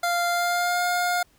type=tone with pitch glide; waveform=25% pulse; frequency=696 to 711 Hz; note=F5 to F5; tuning=-6 to +31 cents; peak=-18 dBFS; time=0.03-1.23 s; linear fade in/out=5 ms; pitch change=+37 cents; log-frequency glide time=0.29-0.84 s; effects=pink hiss -61 dBFS RMS until 1.38 s